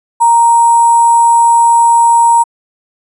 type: tone with sample-and-hold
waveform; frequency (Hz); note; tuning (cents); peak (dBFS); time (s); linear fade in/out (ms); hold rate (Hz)
sine; 932.3; A#5; 0; -4; 0.2-2.44; 20; 8820
effects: resampled to 24000 Hz